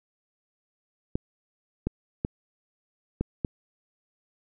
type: clicks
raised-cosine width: 3 ms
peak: -13 dBFS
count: 5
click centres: 1.155 / 1.87 / 2.249 / 3.21 / 3.448 s
effects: none